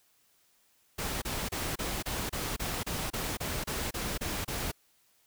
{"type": "noise bursts", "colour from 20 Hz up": "pink", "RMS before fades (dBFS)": -34, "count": 14, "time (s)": [0.98, 4.717], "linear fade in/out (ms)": 10, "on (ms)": 240, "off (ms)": 29, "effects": ["white hiss -68 dBFS RMS until 5.26 s"]}